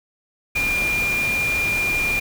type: tone in noise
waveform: sine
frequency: 2403 Hz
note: D7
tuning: 39 cents sharp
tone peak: -19 dBFS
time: 0.55-2.2 s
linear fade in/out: 10 ms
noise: pink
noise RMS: -29 dBFS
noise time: 0.55-2.2 s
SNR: +7 dB
effects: none